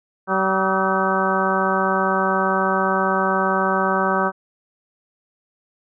harmonic tone with a mistuned harmonic, 191 Hz, G3, 45 cents flat, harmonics 1 / 2 / 3 / 4 / 5 / 6 / 7 / 8, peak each -25 / -25 / -25 / -25 / -25 / -25 / -25 / -25 dBFS, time 0.27-4.32 s, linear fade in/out 50 ms, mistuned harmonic 7, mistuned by -74 cents, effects none

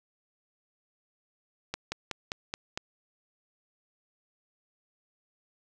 slowing click train, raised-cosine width 0.2 ms, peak -15 dBFS, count 6, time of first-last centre 1.74-2.775 s, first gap 180 ms, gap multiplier 1.07, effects none

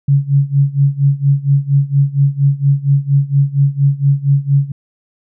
sine tone with tremolo, 140 Hz, C#3, 18 cents sharp, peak -6 dBFS, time 0.08-4.72 s, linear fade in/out 5 ms, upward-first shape sine, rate 4.3 Hz, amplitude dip 90%, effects none

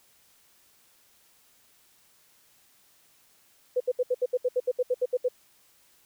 sine tone bursts, 500 Hz, B4, 21 cents sharp, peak -21 dBFS, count 14, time 3.76-5.286 s, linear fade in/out 10 ms, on 44 ms, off 70 ms, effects white hiss -62 dBFS RMS until 6.05 s

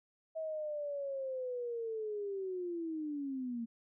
sine linear sweep, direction down, 645 to 226.5 Hz, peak -36 dBFS, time 0.35-3.66 s, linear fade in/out 20 ms, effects none

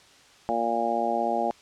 harmonic tone, 116.54 Hz, A#2, in tune, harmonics 2 / 3 / 4 / 5 / 6 / 7, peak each -33 / -33 / -34 / -30 / -28 / -28 dBFS, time 0.49-1.51 s, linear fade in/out 0 ms, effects white hiss -54 dBFS RMS until 1.61 s + low-pass 6000 Hz 12 dB/octave

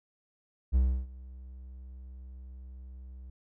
triangle tone with ADSR envelope, 63.8 Hz, C2, 43 cents flat, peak -18 dBFS, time 0.72-3.3 s, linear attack 34 ms, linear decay 310 ms, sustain -23 dB, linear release 3 ms, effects none

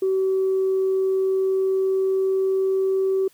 sine tone with pitch glide, 381 to 383.2 Hz, G4 to G4, -49 to -39 cents, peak -17 dBFS, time 0.02-3.28 s, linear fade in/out 5 ms, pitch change +10 cents, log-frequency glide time 0.81-3.13 s, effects tanh soft clip ceiling -14 dBFS + white hiss -57 dBFS RMS until 3.33 s

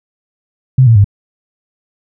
sine tone with pitch steps, 130 / 114.49 / 100.82 Hz, C3 / A#2 / G2, -11 / -31 / +49 cents, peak -3 dBFS, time 0.78-1.044 s, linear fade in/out 5 ms, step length 88 ms, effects none

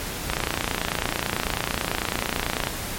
click train, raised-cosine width 0.3 ms, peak -6 dBFS, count 70, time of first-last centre 0.3-2.671 s, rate 29.1 Hz, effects pink hiss -31 dBFS RMS until 2.98 s + MP3 64 kbps

